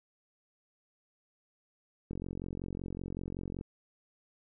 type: click train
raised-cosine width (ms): 3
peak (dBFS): -26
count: 69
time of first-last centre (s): 2.11-3.611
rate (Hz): 45.3
effects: none

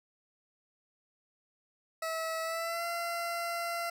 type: tone with pitch glide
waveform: 20% pulse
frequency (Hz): 648 to 683.4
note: E5 to F5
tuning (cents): -30 to -38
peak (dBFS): -28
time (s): 2.02-3.9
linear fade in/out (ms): 5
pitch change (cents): +92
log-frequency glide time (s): 2.42-2.85
effects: none

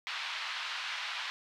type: band-pass noise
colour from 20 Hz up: white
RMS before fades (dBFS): -38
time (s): 0.07-1.3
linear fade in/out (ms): 0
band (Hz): 920 to 3900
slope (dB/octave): 24
effects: none

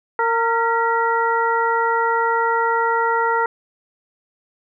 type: harmonic tone with a mistuned harmonic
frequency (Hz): 460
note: A#4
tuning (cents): -23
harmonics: 1 / 2 / 3 / 4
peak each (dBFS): -22 / -19 / -21 / -27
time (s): 0.19-3.46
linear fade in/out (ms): 2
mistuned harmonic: 4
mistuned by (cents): +72
effects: none

